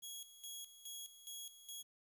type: tone with tremolo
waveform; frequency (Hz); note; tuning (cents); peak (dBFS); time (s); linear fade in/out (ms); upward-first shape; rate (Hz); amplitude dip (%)
15% pulse; 3322; G#7; 0; -39; 0.02-1.83; 20; square; 2.4; 75
effects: 12-bit